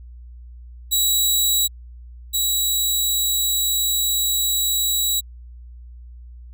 15% pulse tone pair in turn, 3887 / 3887 Hz, B7 / B7, -28 / -28 cents, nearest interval unison, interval 0 cents, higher neither, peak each -9 / -11 dBFS, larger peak first, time 0.91-1.68 / 2.33-5.21 s, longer second, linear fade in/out 20 ms, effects added 60 Hz sine -37 dBFS peak until 6.53 s

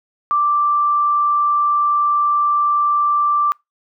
sine tone, 1174.7 Hz, D6, in tune, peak -13 dBFS, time 0.31-3.52 s, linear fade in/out 0 ms, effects noise-tail reverb RT60 0.2 s tail -26 dB re dry

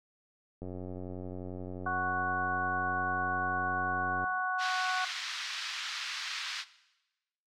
click train, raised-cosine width 2 ms, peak -28 dBFS, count 332, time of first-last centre 0.62-4.241 s, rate 91.4 Hz
harmonic tone, 370 Hz, F#4, in tune, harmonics 2 / 3 / 4, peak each -34 / -34 / -34 dBFS, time 1.86-5.05 s, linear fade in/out 5 ms
white band-pass noise, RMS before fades -38 dBFS, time 4.58-6.65 s, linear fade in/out 50 ms, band 1200 to 4800 Hz, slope 24 dB/octave
effects noise-tail reverb RT60 1.0 s tail -17 dB re dry

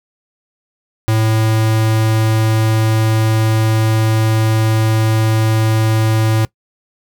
square tone, 110.4 Hz, A2, 6 cents sharp, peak -12 dBFS, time 1.08-6.45 s, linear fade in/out 0 ms, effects noise-tail reverb RT60 0.1 s tail -22 dB re dry

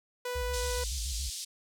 sawtooth tone, 493.9 Hz, B4, in tune, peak -29 dBFS, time 0.25-0.84 s, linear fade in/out 5 ms
sine tone with vibrato, 60.8 Hz, B1, 26 cents flat, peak -33 dBFS, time 0.35-1.3 s, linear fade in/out 10 ms, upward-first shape square, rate 7.1 Hz, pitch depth 210 cents each way
pink band-pass noise, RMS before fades -39 dBFS, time 0.53-1.45 s, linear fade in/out 10 ms, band 3900 to 9600 Hz, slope 24 dB/octave
effects none

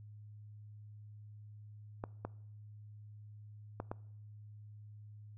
clicks, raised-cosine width 1 ms, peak -25 dBFS, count 4, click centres 2.039 / 2.25 / 3.801 / 3.915 s, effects noise-tail reverb RT60 0.7 s tail -22 dB re dry + added 105 Hz sine -50 dBFS peak until 5.37 s

